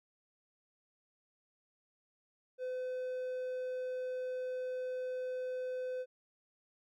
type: tone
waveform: triangle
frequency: 508 Hz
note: B4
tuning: 49 cents sharp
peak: -34 dBFS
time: 2.58-6.06 s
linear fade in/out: 50 ms
effects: none